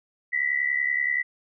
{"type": "tone pair together", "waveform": "sine", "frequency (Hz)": [1938.5, 2009], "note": ["B6", "B6"], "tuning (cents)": [-33, 29], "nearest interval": "minor second", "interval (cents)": 62, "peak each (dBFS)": -25, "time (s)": [0.32, 1.23], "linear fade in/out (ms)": 20, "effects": []}